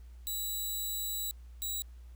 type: tone pair in turn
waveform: 10% pulse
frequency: 3915 / 3892 Hz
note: B7 / B7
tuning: -16 / -26 cents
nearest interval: unison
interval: 10 cents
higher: first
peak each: -26 dBFS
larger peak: neither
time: 0.27-1.31 / 1.62-1.82 s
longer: first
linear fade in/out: 0 ms
effects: added 60 Hz sine -47 dBFS peak until 2.15 s + pink hiss -69 dBFS RMS until 2.15 s